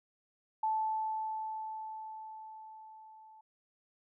sine tone with level ramp, 874 Hz, A5, 12 cents flat, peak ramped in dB -28 to -54 dBFS, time 0.63-3.41 s, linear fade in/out 5 ms, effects none

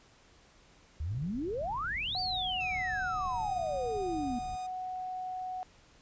sine exponential two-way sweep, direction up then down, 69.3 to 4706 to 232.6 Hz, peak -32 dBFS, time 1-4.39 s, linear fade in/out 5 ms, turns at 2.2 s
pink low-pass noise, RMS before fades -46 dBFS, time 1.1-4.57 s, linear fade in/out 5 ms, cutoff 150 Hz, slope 12 dB/octave
sine tone, 740 Hz, F#5, in tune, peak -35 dBFS, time 2.15-5.63 s, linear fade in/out 0 ms
5% pulse tone with pitch glide, 1301 to 1235.1 Hz, E6 to D#6, -23 to -13 cents, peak -37 dBFS, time 2.6-4.67 s, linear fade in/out 10 ms, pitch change -90 cents, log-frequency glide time 3.2-3.61 s
effects pink hiss -61 dBFS RMS until 6.01 s + resampled to 16000 Hz

